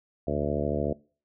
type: harmonic tone with a mistuned harmonic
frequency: 73.42 Hz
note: D2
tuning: in tune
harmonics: 1 / 2 / 3 / 4 / 5 / 6 / 7 / 8 / 9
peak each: -34 / -34 / -34 / -34 / -34 / -34 / -34 / -34 / -34 dBFS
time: 0.27-0.93 s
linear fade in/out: 5 ms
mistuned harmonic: 1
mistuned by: +120 cents
effects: noise-tail reverb RT60 0.4 s tail -23 dB re dry